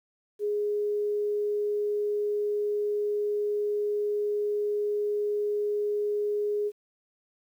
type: tone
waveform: sine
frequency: 415.3 Hz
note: G#4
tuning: in tune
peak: -25 dBFS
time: 0.39-6.72 s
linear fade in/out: 50 ms
effects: 10-bit

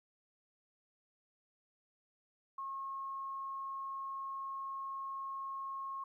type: tone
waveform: sine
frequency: 1084 Hz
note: C#6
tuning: 39 cents flat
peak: -39 dBFS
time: 2.58-6.04 s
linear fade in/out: 5 ms
effects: 13-bit

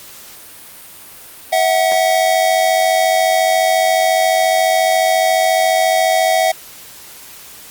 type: tone pair together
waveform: square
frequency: 650 / 744.3 Hz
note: E5 / F#5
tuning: -24 / +10 cents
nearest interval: major second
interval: 234 cents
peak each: -15 dBFS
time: 1.52-6.52 s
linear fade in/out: 10 ms
effects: white hiss -37 dBFS RMS until 7.7 s + Opus 48 kbps

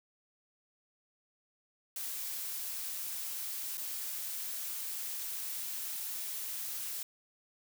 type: noise with dropouts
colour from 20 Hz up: blue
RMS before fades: -39 dBFS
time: 1.96-7.03 s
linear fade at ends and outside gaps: 2 ms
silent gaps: 3.773-3.778 s
effects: none

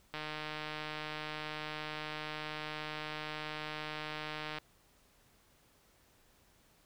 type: click train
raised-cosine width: 0.3 ms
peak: -24 dBFS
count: 681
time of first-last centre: 0.14-4.584 s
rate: 153 Hz
effects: pink hiss -67 dBFS RMS until 6.85 s

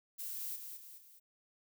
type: noise with echo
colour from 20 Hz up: violet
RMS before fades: -42 dBFS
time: 0.18-0.57 s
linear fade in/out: 20 ms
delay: 210 ms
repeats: 3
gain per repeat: -6 dB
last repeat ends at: 1.2 s
effects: none

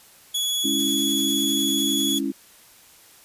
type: tone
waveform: sawtooth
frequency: 3379 Hz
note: G#7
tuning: 29 cents sharp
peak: -19 dBFS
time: 0.34-2.19 s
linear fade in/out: 10 ms
type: chord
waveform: sine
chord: C# minor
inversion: second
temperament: equal with one note detuned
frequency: 206.8 / 277.2 / 329.6 Hz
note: G#3 / C#4 / E4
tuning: -7 / 0 / 0 cents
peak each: -30 / -25 / -28 dBFS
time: 0.64-2.32 s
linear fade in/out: 10 ms
type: noise with tremolo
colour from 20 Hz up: blue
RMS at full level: -36 dBFS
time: 0.78-2.21 s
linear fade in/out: 20 ms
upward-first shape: sine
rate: 10 Hz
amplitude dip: 45%
effects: white hiss -51 dBFS RMS until 3.24 s + resampled to 32000 Hz

